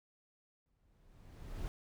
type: noise with exponential growth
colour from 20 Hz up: brown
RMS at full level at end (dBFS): -39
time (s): 0.66-1.68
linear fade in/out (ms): 0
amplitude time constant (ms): 220
effects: none